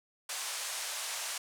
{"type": "band-pass noise", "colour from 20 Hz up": "white", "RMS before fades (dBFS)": -38, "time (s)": [0.29, 1.38], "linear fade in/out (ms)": 5, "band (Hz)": [600, 10000], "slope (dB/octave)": 24, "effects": []}